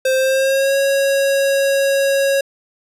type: tone with pitch glide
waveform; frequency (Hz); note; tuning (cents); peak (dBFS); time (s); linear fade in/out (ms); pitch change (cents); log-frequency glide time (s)
square; 523.3 to 550.3; C5 to C#5; 0 to -13; -14; 0.05-2.41; 5; +87; 0.16-0.77
effects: resampled to 32000 Hz + 9-bit